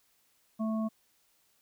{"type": "harmonic tone", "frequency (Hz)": 220, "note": "A3", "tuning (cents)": 0, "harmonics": [1, 3, 5], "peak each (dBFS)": [-29, -39, -43], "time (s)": [0.59, 0.89], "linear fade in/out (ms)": 20, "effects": ["white hiss -70 dBFS RMS until 1.61 s"]}